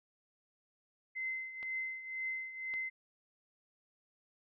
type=tone with tremolo; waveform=sine; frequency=2062 Hz; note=C7; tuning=26 cents flat; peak=-34 dBFS; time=1.15-2.9 s; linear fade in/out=20 ms; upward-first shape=triangle; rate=2 Hz; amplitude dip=75%
type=clicks; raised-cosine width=0.3 ms; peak=-34 dBFS; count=2; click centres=1.629 / 2.739 s
effects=none